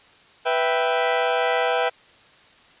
sawtooth chord, E minor, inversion second, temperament equal, 493.9 / 659.3 / 784 Hz, B4 / E5 / G5, 0 / 0 / 0 cents, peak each -19 / -20 / -20 dBFS, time 0.45-1.9 s, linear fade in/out 20 ms, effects white hiss -52 dBFS RMS until 2.8 s + resampled to 8000 Hz

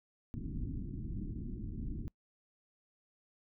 pink low-pass noise, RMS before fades -40 dBFS, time 0.34-2.08 s, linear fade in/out 0 ms, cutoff 320 Hz, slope 48 dB/octave, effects noise-tail reverb RT60 0.1 s tail -25 dB re dry

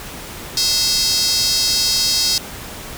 square tone with high-pass filter, 293.7 Hz, D4, in tune, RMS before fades -17 dBFS, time 0.57-2.38 s, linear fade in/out 2 ms, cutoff 4800 Hz, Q 4.3, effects pink hiss -32 dBFS RMS until 2.97 s

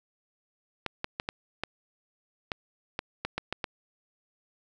clicks, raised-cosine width 0.3 ms, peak -14 dBFS, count 11, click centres 0.863 / 1.044 / 1.199 / 1.289 / 1.636 / 2.518 / 2.991 / 3.25 / 3.38 / 3.526 / 3.642 s, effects none

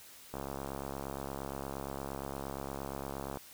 click train, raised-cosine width 1 ms, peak -25 dBFS, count 209, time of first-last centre 0.34-3.372 s, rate 68.6 Hz, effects white hiss -54 dBFS RMS until 3.53 s

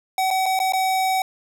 square tone with dropouts, 757 Hz, F#5, 39 cents sharp, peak -19 dBFS, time 0.18-1.22 s, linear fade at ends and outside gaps 2 ms, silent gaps 0.305-0.31 / 0.458-0.462 / 0.591-0.6 / 0.723-0.734 s, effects none

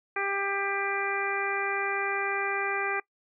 harmonic tone, 396.6 Hz, G4, 20 cents sharp, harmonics 1 / 2 / 3 / 4 / 5 / 6, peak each -34 / -34 / -34 / -34 / -34 / -34 dBFS, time 0.16-3 s, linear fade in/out 5 ms, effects noise-tail reverb RT60 0.1 s tail -22 dB re dry

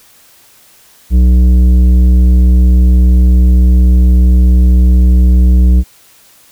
sine tone with tanh clipping, 61.74 Hz, B1, in tune, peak -5 dBFS, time 1.1-5.84 s, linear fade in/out 50 ms, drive 10 dB, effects white hiss -44 dBFS RMS until 6.51 s

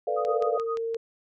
sine chord, B half-diminished seventh, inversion third, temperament equal, 440 / 493.9 / 587.3 / 698.5 Hz, A4 / B4 / D5 / F5, 0 / 0 / 0 / 0 cents, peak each -30 dBFS, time 0.07-0.58 s, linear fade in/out 5 ms
sine tone with tremolo, 1244.5 Hz, D#6, in tune, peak -29 dBFS, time 0.16-0.78 s, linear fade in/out 20 ms, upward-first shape sine, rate 7.6 Hz, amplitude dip 100%
click train, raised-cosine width 0.2 ms, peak -24 dBFS, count 5, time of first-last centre 0.25-0.946 s, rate 5.75 Hz
sine tone, 456.8 Hz, A#4, 35 cents flat, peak -27 dBFS, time 0.28-0.97 s, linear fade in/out 5 ms
effects none

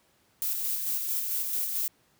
violet noise with tremolo, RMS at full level -29 dBFS, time 0.42-1.88 s, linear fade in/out 0 ms, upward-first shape square, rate 4.5 Hz, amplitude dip 30%, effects pink hiss -66 dBFS RMS until 2.19 s + high-pass 80 Hz 12 dB/octave

